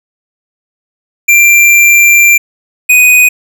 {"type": "tone pair in turn", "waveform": "square", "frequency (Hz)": [2368, 2490], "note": ["D7", "D#7"], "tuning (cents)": [14, 1], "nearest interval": "minor second", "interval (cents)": 87, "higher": "second", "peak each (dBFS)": -3, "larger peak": "neither", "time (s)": [[1.28, 2.38], [2.89, 3.29]], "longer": "first", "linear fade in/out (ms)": 10, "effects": []}